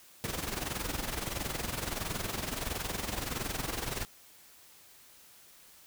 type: noise with amplitude modulation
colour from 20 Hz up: pink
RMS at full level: -33 dBFS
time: 0.24-4.05 s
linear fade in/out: 0 ms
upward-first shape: sine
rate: 21.5 Hz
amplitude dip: 70%
effects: white hiss -57 dBFS RMS until 5.86 s